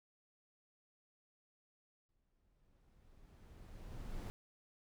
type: noise with exponential growth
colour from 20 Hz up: brown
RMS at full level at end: -42 dBFS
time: 2.09-4.3 s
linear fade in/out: 0 ms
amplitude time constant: 480 ms
effects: none